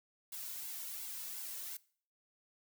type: noise with flanger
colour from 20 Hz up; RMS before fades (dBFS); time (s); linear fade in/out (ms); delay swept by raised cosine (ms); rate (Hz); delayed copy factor
blue; -44; 0.32-1.77; 5; 1.6 to 2.55; 2.8; -0.65
effects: noise-tail reverb RT60 0.5 s tail -21 dB re dry